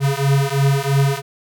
square beating tone pair, 137 / 140 Hz, C#3 / C#3, -20 / +18 cents, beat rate 3 Hz, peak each -18 dBFS, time 0-1.22 s, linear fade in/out 50 ms, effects none

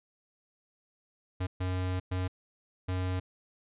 square tone bursts at uneven times, 92 Hz, F#2, 9 cents flat, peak -30 dBFS, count 4, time 1.4-1.47 / 1.6-2 / 2.11-2.28 / 2.88-3.2 s, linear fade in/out 10 ms, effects resampled to 8000 Hz

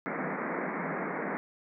pink band-pass noise, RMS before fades -34 dBFS, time 0.06-1.37 s, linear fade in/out 0 ms, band 160 to 2200 Hz, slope 96 dB/octave, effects none

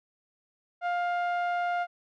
sawtooth tone with low-pass filter, 704 Hz, F5, 14 cents sharp, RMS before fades -29 dBFS, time 0.81-1.87 s, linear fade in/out 50 ms, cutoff 1500 Hz, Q 0.87, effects none

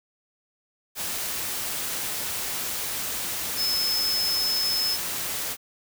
sine tone in noise, 5200 Hz, E8, 24 cents flat, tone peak -23 dBFS, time 3.56-4.98 s, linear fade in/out 50 ms, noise white, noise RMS -30 dBFS, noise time 0.95-5.57 s, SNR +4 dB, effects none

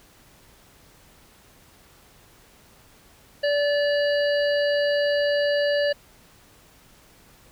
harmonic tone, 579 Hz, D5, 25 cents flat, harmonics 1 / 3 / 5 / 7 / 8, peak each -20 / -28 / -33 / -39 / -34 dBFS, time 3.43-5.93 s, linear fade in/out 10 ms, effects pink hiss -54 dBFS RMS until 7.51 s

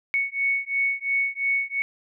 sine beating tone pair, 2217 / 2219.9 Hz, C#7 / C#7, 0 / +2 cents, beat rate 2.9 Hz, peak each -25 / -25 dBFS, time 0.14-1.82 s, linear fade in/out 0 ms, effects none

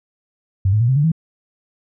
sine tone with pitch steps, 96.2 / 106.74 / 118.44 / 131.41 / 145.81 / 161.79 Hz, G2 / G#2 / A#2 / C3 / D3 / E3, -32 / +48 / +28 / +8 / -12 / -32 cents, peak -12 dBFS, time 0.65-1.118 s, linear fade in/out 5 ms, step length 78 ms, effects none

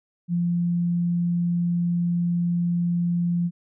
sine tone, 173.2 Hz, F3, 14 cents flat, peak -20 dBFS, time 0.28-3.51 s, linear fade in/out 50 ms, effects none

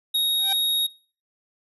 square tone, 3758 Hz, A#7, 13 cents sharp, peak -20 dBFS, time 0.14-0.87 s, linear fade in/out 10 ms
sawtooth tone with exponential growth, 781 Hz, G5, 7 cents flat, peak -22 dBFS, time 0.35-0.53 s, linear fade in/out 5 ms, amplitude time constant 39 ms
effects noise-tail reverb RT60 0.4 s tail -23 dB re dry + resampled to 32000 Hz

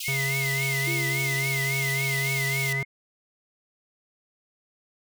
pink high-pass noise, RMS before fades -34 dBFS, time 0-2.73 s, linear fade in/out 5 ms, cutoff 2500 Hz, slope 96 dB/octave
sine tone with vibrato, 2093 Hz, C7, in tune, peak -26 dBFS, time 0.03-2.85 s, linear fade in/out 50 ms, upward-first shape triangle, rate 3.6 Hz, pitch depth 110 cents each way
square tone, 136.3 Hz, C#3, 29 cents flat, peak -29 dBFS, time 0.08-2.83 s, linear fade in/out 2 ms
sine tone with exponential decay, 341.1 Hz, F4, 41 cents flat, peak -30 dBFS, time 0.87-2.21 s, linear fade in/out 5 ms, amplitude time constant 290 ms
effects none

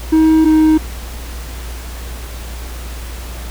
triangle tone pair in turn, 316.9 / 312.9 Hz, D#4 / D#4, +32 / +10 cents, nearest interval unison, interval 22 cents, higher first, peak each -5 dBFS, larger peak neither, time 0.12-0.45 / 0.45-0.78 s, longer neither, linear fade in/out 10 ms, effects added 59 Hz sine -25 dBFS peak until 3.5 s + pink hiss -33 dBFS RMS until 3.5 s

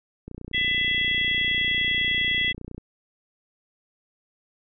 click train, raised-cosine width 3 ms, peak -24 dBFS, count 76, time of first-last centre 0.28-2.78 s, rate 30 Hz
harmonic tone, 667 Hz, E5, 20 cents sharp, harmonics 3 / 4 / 5, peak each -23 / -32 / -25 dBFS, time 0.53-2.53 s, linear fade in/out 20 ms
effects none

